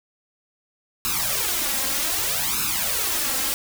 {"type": "noise with flanger", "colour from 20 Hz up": "white", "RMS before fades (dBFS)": -24, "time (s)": [1.05, 3.54], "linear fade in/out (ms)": 0, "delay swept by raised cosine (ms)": [0.76, 3.76], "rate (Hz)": 0.64, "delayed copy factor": 0.9, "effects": []}